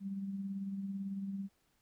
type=tone with tremolo; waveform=sine; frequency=196 Hz; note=G3; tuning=in tune; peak=-35 dBFS; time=0-1.49 s; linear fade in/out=50 ms; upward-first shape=sine; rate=18 Hz; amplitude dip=40%; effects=pink hiss -75 dBFS RMS until 1.81 s

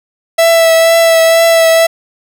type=tone with vibrato; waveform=45% pulse; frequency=659.3 Hz; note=E5; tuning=in tune; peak=-5 dBFS; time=0.38-1.87 s; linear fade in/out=10 ms; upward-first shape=triangle; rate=2.1 Hz; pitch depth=21 cents each way; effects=none

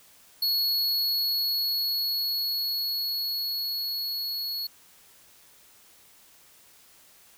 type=tone with level ramp; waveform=square; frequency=4355 Hz; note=C#8; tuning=31 cents flat; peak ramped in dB=-23 to -30 dBFS; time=0.42-4.67 s; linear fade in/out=5 ms; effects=white hiss -56 dBFS RMS until 7.37 s

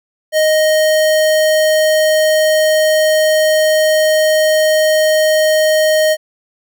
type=tone; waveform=square; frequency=622.3 Hz; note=D#5; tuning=in tune; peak=-10 dBFS; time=0.32-6.17 s; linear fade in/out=50 ms; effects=none

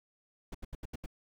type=noise bursts; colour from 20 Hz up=brown; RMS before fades=-40 dBFS; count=6; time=0.52-1.061 s; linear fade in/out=5 ms; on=26 ms; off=77 ms; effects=none

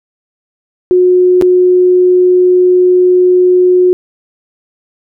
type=tone with dropouts; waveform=sine; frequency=363.1 Hz; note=F#4; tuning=33 cents flat; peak=-4 dBFS; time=0.91-3.93 s; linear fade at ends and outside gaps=0 ms; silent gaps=1.413-1.422 s; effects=none

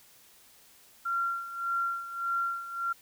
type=tone with tremolo; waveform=sine; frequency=1375 Hz; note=F6; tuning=27 cents flat; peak=-26 dBFS; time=1.05-2.93 s; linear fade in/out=10 ms; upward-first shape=sine; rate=1.7 Hz; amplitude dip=75%; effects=white hiss -58 dBFS RMS until 3.01 s

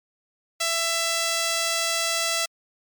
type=tone; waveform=5% pulse; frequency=666 Hz; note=E5; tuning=18 cents sharp; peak=-11 dBFS; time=0.6-2.46 s; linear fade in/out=10 ms; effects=MP3 96 kbps

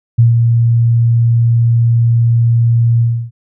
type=tone with ADSR envelope; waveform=sine; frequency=116.9 Hz; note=A#2; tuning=5 cents sharp; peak=-3 dBFS; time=0.18-3.31 s; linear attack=12 ms; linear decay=140 ms; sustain=-4 dB; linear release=300 ms; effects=none

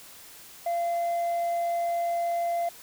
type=tone; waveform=sine; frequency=687 Hz; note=F5; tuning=29 cents flat; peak=-22 dBFS; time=0.66-2.69 s; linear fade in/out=5 ms; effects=tanh soft clip ceiling -24 dBFS + white hiss -48 dBFS RMS until 2.82 s

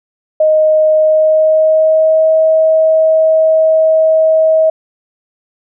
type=tone with pitch glide; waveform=sine; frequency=622.3 to 636.5 Hz; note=D#5 to D#5; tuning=0 to +39 cents; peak=-6 dBFS; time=0.4-4.7 s; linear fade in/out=5 ms; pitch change=+39 cents; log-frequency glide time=0.96-2.32 s; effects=none

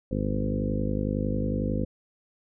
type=harmonic tone with a mistuned harmonic; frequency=51 Hz; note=G#1; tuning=31 cents flat; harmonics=1 / 2 / 3 / 4 / 5 / 6 / 7 / 8 / 9 / 10; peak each=-32 / -32 / -34 / -31 / -32 / -37 / -40 / -44 / -39 / -35 dBFS; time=0.11-1.85 s; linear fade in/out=5 ms; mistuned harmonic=2; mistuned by=+18 cents; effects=none

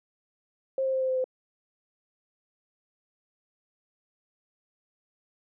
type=tone with pitch steps; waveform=sine; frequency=532 / 528.3 / 524.7 / 521.1 / 517.5 / 513.9 Hz; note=C5 / C5 / C5 / C5 / C5 / C5; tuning=+29 / +17 / +5 / -7 / -19 / -31 cents; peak=-24 dBFS; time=0.78-1.242 s; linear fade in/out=2 ms; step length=77 ms; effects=none

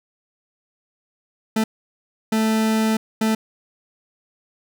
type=tone bursts at uneven times; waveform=40% pulse; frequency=220 Hz; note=A3; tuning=in tune; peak=-16 dBFS; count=3; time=1.56-1.64 / 2.32-2.97 / 3.21-3.35 s; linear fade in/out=5 ms; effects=none

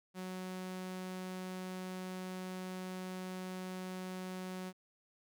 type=tone; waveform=sawtooth; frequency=185 Hz; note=F#3; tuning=in tune; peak=-37 dBFS; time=0.14-4.73 s; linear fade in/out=50 ms; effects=none

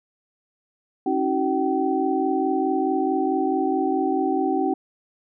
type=tone cluster; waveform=sine; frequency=273.5 / 318.2 / 377.9 / 766 Hz; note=C#4 / D#4 / F#4 / G5; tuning=-23 / +39 / +37 / -40 cents; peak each=-25 dBFS; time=1.06-4.74 s; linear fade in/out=5 ms; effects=none

